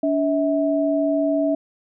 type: tone pair together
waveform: sine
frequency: 287.2 / 646.8 Hz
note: D4 / E5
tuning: -39 / -33 cents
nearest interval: octave + major second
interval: 1406 cents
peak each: -20 / -20 dBFS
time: 0.03-1.55 s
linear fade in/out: 5 ms
effects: none